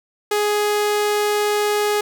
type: tone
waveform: sawtooth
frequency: 416.7 Hz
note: G#4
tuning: 6 cents sharp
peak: -13 dBFS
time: 0.31-2.01 s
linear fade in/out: 5 ms
effects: none